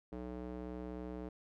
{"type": "tone with band-pass filter", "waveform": "square", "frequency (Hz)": 61.74, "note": "B1", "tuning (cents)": 0, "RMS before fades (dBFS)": -44, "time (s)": [0.12, 1.29], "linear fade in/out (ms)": 5, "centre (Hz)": 380, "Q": 1.2, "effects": []}